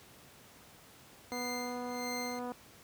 click train, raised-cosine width 1 ms, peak -28 dBFS, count 296, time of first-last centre 1.32-2.519 s, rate 246 Hz
20% pulse tone with tremolo, 2093 Hz, C7, in tune, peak -33 dBFS, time 1.32-2.39 s, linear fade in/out 0 ms, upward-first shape sine, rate 1.5 Hz, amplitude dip 85%
effects pink hiss -57 dBFS RMS until 2.83 s + high-pass 80 Hz 12 dB/octave

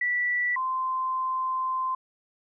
sine tone pair in turn, 1960 / 1038.3 Hz, B6 / C6, -14 / -14 cents, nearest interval major seventh, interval 1100 cents, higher first, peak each -23 / -25 dBFS, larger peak first, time 0.01-0.56 / 0.56-1.95 s, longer second, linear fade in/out 5 ms, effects none

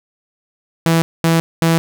sawtooth tone bursts, 164.81 Hz, E3, in tune, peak -7 dBFS, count 3, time 0.86-1.78 s, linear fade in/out 0 ms, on 160 ms, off 220 ms, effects none

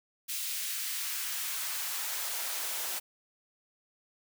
white noise with high-pass filter sweep, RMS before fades -35 dBFS, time 0.28-3 s, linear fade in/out 20 ms, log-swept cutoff 2700 to 470 Hz, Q 0.9, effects none

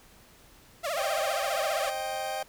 sawtooth tone with vibrato, 622.3 Hz, D#5, in tune, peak -25 dBFS, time 0.83-1.91 s, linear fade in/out 20 ms, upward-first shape triangle, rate 15 Hz, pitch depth 240 cents each way
40% pulse chord, C minor, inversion none, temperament equal with one note detuned, 530.9 / 622.3 / 784 Hz, C5 / Eb5 / G5, +25 / 0 / 0 cents, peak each -38 / -35 / -32 dBFS, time 0.97-2.43 s, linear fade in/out 5 ms
effects pink hiss -56 dBFS RMS until 2.48 s

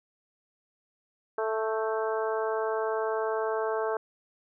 harmonic tone with a mistuned harmonic, 220 Hz, A3, in tune, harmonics 2 / 3 / 4 / 5 / 6 / 7, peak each -29 / -33 / -35 / -37 / -39 / -40 dBFS, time 1.38-3.97 s, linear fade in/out 2 ms, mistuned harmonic 7, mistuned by +22 cents, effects none

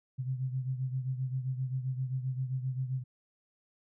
sine beating tone pair, 128.6 / 136.2 Hz, C3 / C#3, -30 / -30 cents, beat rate 7.6 Hz, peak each -32 / -38 dBFS, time 0.18-3.04 s, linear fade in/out 20 ms, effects none

